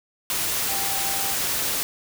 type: tone in noise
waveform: sine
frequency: 786 Hz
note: G5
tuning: 4 cents sharp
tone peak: -33 dBFS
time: 0.69-1.34 s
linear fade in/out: 0 ms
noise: white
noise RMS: -25 dBFS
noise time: 0.3-1.83 s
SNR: -11 dB
effects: none